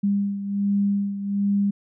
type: beating tone pair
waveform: sine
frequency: 200.5 / 201.8 Hz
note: G3 / G#3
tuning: +39 / -49 cents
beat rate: 1.3 Hz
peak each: -21 / -27 dBFS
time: 0.03-1.71 s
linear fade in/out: 10 ms
effects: none